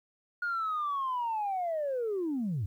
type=linear sweep; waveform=sine; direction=down; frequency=1441 to 85.6 Hz; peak=-28 dBFS; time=0.42-2.66 s; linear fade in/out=5 ms; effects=tanh soft clip ceiling -26 dBFS + 11-bit

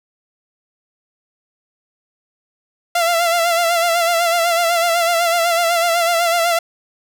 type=tone with vibrato; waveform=sawtooth; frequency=681 Hz; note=F5; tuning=44 cents flat; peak=-10 dBFS; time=2.95-6.59 s; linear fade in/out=5 ms; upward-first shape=sine; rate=8 Hz; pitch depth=53 cents each way; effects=none

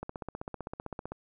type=click train; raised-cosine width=1 ms; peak=-23 dBFS; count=18; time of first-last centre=0.03-1.12 s; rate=15.6 Hz; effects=none

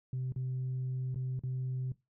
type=tone with dropouts; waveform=sine; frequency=128.8 Hz; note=C3; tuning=27 cents flat; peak=-31 dBFS; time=0.13-1.92 s; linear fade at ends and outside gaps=2 ms; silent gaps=0.322-0.361 / 1.145-1.158 / 1.393-1.436 s; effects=noise-tail reverb RT60 0.2 s tail -20 dB re dry + tanh soft clip ceiling -30 dBFS

